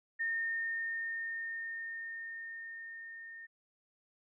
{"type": "tone with level ramp", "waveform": "sine", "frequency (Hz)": 1827, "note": "A#6", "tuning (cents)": -35, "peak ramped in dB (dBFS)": [-31, -46], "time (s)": [0.19, 3.47], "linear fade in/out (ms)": 20, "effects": []}